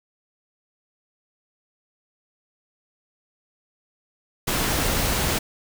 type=noise; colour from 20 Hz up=pink; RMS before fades=-23 dBFS; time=4.47-5.39 s; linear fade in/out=10 ms; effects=none